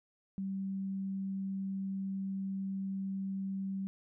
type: tone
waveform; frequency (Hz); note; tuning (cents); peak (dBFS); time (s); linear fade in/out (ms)
sine; 193.5; G3; -22; -34; 0.38-3.87; 0
effects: none